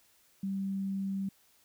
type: tone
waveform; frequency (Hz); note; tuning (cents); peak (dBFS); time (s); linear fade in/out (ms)
sine; 194.6; G3; -12; -31; 0.43-1.29; 5
effects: white hiss -66 dBFS RMS until 1.64 s